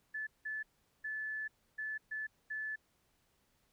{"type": "tone bursts at uneven times", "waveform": "sine", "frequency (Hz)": 1736, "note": "A6", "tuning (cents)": -24, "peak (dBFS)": -37, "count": 6, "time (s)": [[0.14, 0.27], [0.45, 0.63], [1.04, 1.48], [1.78, 1.98], [2.11, 2.27], [2.5, 2.76]], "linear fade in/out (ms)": 10, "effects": ["pink hiss -75 dBFS RMS until 3.72 s"]}